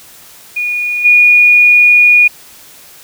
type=tone with level steps; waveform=sine; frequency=2447 Hz; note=D#7; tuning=29 cents flat; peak=-13 / -3 dBFS; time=0.56-2.28 s; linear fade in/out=10 ms; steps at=1.04 s; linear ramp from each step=20 ms; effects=white hiss -38 dBFS RMS until 3.03 s